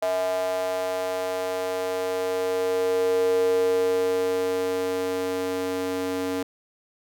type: tone with high-pass filter sweep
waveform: square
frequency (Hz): 92.5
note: F#2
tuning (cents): 0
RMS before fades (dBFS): -25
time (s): 0.02-6.43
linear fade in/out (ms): 5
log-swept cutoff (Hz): 630 to 350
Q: 7.6
effects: none